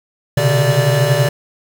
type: tone cluster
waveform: square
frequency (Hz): 124.4 / 133.8 / 145.8 / 582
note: B2 / C3 / D3 / D5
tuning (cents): +13 / +39 / -12 / -16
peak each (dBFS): -18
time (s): 0.37-1.29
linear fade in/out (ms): 5
effects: 7-bit